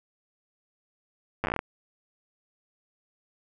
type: slowing click train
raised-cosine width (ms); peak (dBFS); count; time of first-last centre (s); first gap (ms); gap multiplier
0.5; -12; 10; 1.44-1.591; 9; 1.15
effects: none